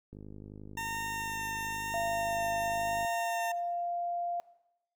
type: click train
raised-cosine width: 3 ms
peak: -34 dBFS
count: 151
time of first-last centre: 0.13-3.048 s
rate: 51.4 Hz
type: tone with vibrato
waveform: 20% pulse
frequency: 911 Hz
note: A#5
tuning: 40 cents flat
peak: -29 dBFS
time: 0.77-3.52 s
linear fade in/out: 5 ms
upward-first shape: sine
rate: 1 Hz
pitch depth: 10 cents each way
type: tone with pitch glide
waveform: sine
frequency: 683 to 696.1 Hz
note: F5 to F5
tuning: -39 to -6 cents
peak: -31 dBFS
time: 1.94-4.4 s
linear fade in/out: 0 ms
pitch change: +33 cents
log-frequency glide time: 2.05-3.61 s
effects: noise-tail reverb RT60 0.9 s tail -19 dB re dry